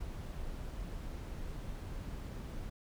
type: noise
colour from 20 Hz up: brown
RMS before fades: -42 dBFS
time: 0-2.7 s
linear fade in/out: 10 ms
effects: none